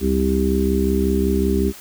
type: harmonic tone with a mistuned harmonic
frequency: 65.41 Hz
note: C2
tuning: in tune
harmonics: 1 / 3 / 4 / 5 / 6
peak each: -21 / -21 / -24 / -25 / -21 dBFS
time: 0-1.73 s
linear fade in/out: 50 ms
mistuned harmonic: 1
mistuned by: +140 cents
effects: white hiss -40 dBFS RMS until 1.8 s